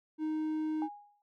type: tone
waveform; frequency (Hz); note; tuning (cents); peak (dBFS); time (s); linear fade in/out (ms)
triangle; 311.1; D#4; 0; -29; 0.18-0.89; 50
type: tone with exponential decay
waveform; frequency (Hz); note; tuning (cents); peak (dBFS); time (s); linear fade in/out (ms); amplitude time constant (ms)
sine; 823; G#5; -16; -34; 0.82-1.22; 1; 86
effects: none